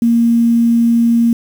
sine tone with quantisation, 233.1 Hz, A#3, in tune, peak -8 dBFS, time 0.02-1.33 s, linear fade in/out 2 ms, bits 6, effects none

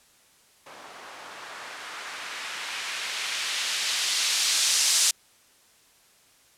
violet noise with low-pass filter sweep, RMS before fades -28 dBFS, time 0.66-5.11 s, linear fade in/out 5 ms, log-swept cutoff 740 to 6300 Hz, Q 0.93, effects white hiss -59 dBFS RMS until 6.57 s + low-pass 11000 Hz 12 dB/octave

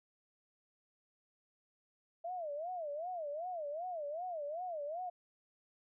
sine tone with vibrato, 650 Hz, E5, 24 cents flat, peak -38 dBFS, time 2.24-5.1 s, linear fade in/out 10 ms, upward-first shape sine, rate 2.6 Hz, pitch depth 220 cents each way, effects none

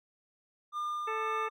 triangle tone with tremolo, 1204 Hz, D6, 43 cents sharp, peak -30 dBFS, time 0.72-1.5 s, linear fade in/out 50 ms, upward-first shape sine, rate 1.9 Hz, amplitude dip 25%
harmonic tone, 440 Hz, A4, in tune, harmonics 1 / 2 / 3 / 4 / 5 / 6, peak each -37 / -40 / -42 / -43 / -44 / -45 dBFS, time 1.07-1.49 s, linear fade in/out 10 ms
effects none

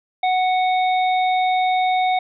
harmonic tone, 740 Hz, F#5, in tune, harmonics 1 / 3 / 5, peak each -16 / -26 / -30 dBFS, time 0.23-2.19 s, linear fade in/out 5 ms, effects none

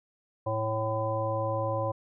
harmonic tone with a mistuned harmonic, 109.9 Hz, A2, 2 cents flat, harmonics 1 / 3 / 5 / 7 / 9, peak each -32 / -39 / -30 / -37 / -34 dBFS, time 0.46-1.92 s, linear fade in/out 10 ms, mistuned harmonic 9, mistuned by +34 cents, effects none

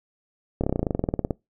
slowing click train, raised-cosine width 2 ms, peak -10 dBFS, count 18, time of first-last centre 0.61-1.308 s, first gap 27 ms, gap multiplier 1.05, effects noise-tail reverb RT60 0.2 s tail -24 dB re dry

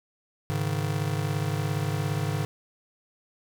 square chord, Ab suspended fourth, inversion none, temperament just, 103.83 / 138.43 / 155.74 Hz, Ab2 / Db3 / Eb3, 0 / -2 / +2 cents, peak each -31 dBFS, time 0.5-2.45 s, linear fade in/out 0 ms, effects none

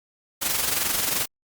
white noise with amplitude modulation, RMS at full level -22 dBFS, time 0.41-1.26 s, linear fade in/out 20 ms, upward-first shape sine, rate 22.7 Hz, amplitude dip 55%, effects Opus 48 kbps

